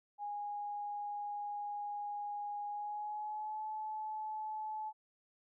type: tone with pitch glide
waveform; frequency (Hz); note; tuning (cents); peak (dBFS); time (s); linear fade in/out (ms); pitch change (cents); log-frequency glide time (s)
sine; 824 to 862.5; G#5 to A5; -14 to -35; -38; 0.18-4.93; 50; +79; 2.68-3.63
effects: none